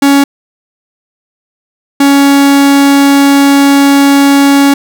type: tone pair in turn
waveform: 45% pulse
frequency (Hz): 279.6 / 279.6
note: C#4 / C#4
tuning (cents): +15 / +15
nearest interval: unison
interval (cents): 0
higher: neither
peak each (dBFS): -3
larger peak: neither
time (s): 0.02-0.24 / 2-4.74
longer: second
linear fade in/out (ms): 5
effects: none